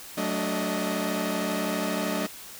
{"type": "tone cluster", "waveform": "sawtooth", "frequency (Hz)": [186.9, 219.6, 290.7, 625], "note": ["F#3", "A3", "D4", "D#5"], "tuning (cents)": [18, -3, -18, 8], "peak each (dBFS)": -28, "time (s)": [0.17, 2.27], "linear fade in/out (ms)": 10, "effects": ["white hiss -43 dBFS RMS until 2.59 s"]}